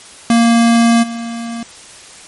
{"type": "tone with level steps", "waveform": "square", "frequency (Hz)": 232.4, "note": "A#3", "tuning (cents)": -5, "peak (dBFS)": [-8, -22], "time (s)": [0.3, 1.63], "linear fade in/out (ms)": 2, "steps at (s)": 1.02, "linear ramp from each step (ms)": 20, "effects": ["white hiss -37 dBFS RMS until 2.27 s", "MP3 48 kbps"]}